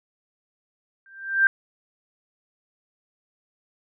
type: tone with exponential growth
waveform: sine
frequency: 1577 Hz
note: G6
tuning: 10 cents sharp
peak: -11 dBFS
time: 1.06-1.47 s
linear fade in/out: 1 ms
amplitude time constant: 89 ms
effects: none